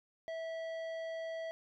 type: tone with tanh clipping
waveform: sine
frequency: 653 Hz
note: E5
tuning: 17 cents flat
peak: -40 dBFS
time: 0.28-1.51 s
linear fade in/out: 0 ms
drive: 12 dB
effects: none